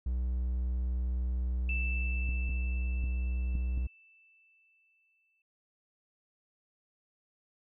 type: tone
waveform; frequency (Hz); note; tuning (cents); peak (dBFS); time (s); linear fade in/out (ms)
triangle; 61.9; B1; +5; -27; 0.06-3.87; 5
type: tone with exponential decay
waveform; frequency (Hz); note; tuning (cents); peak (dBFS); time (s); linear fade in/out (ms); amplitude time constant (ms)
sine; 2648; E7; +7; -33; 1.69-5.42; 2; 810
type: clicks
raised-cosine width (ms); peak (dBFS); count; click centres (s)
5; -28; 5; 2.291 / 2.495 / 3.039 / 3.553 / 3.777
effects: none